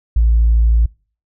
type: tone with tanh clipping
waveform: triangle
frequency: 56.4 Hz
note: A1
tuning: 44 cents sharp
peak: -9 dBFS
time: 0.16-0.86 s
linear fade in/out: 5 ms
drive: 5 dB
effects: noise-tail reverb RT60 0.4 s tail -25 dB re dry